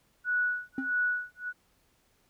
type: tone with tremolo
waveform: sine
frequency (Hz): 1471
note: F#6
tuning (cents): -11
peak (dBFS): -24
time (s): 0.24-1.53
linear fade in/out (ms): 50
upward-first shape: sine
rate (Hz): 1.6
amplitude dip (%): 100
type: tone with exponential decay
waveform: triangle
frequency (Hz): 265.6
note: C4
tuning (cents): +26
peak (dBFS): -24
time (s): 0.78-0.94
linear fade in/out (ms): 2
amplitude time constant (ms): 34
effects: pink hiss -69 dBFS RMS until 2.29 s